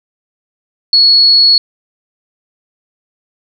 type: tone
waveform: sine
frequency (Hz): 4365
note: C#8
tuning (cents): -28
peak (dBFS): -4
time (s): 0.93-1.58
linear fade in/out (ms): 2
effects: none